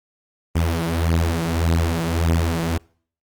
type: beating tone pair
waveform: sawtooth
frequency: 82.1 / 83.8 Hz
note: E2 / E2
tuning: -6 / +29 cents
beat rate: 1.7 Hz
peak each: -17 dBFS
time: 0.55-2.78 s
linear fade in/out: 10 ms
effects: noise-tail reverb RT60 0.5 s tail -25 dB re dry + Opus 24 kbps